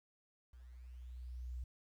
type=tone with level ramp; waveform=sine; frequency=61.74 Hz; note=B1; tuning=in tune; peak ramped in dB=-54 to -39 dBFS; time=0.53-1.64 s; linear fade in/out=5 ms; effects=tanh soft clip ceiling -36 dBFS + 12-bit